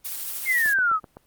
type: noise with tremolo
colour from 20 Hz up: blue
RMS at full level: -30 dBFS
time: 0.04-0.74 s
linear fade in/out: 20 ms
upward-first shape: sine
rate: 13 Hz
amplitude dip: 25%
type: exponential sweep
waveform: sine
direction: down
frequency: 2169 to 1232 Hz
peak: -18 dBFS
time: 0.45-1 s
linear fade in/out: 50 ms
type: click train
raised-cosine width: 1 ms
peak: -26 dBFS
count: 5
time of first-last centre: 0.66-1.17 s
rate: 7.85 Hz
effects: pink hiss -64 dBFS RMS until 1.26 s + Opus 24 kbps